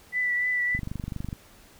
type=tone with vibrato; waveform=sine; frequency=1975.5 Hz; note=B6; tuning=in tune; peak=-23 dBFS; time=0.12-0.8 s; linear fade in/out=50 ms; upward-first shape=triangle; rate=3.4 Hz; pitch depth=24 cents each way
type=click train; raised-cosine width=5 ms; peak=-20 dBFS; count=15; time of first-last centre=0.75-1.329 s; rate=24.2 Hz
effects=pink hiss -54 dBFS RMS until 1.79 s